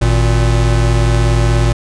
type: tone pair together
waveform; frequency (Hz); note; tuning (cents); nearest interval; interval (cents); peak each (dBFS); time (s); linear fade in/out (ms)
square; 52.36 / 116.6; G#1 / A#2; +15 / +1; octave + major second; 1386; -13; 0.01-1.73; 10
effects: resampled to 22050 Hz